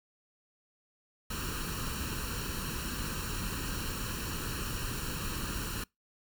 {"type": "noise with comb filter", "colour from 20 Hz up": "pink", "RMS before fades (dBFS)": -36, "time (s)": [1.3, 5.84], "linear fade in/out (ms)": 5, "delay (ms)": 0.71, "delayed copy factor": 0.75, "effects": ["noise-tail reverb RT60 0.2 s tail -26 dB re dry"]}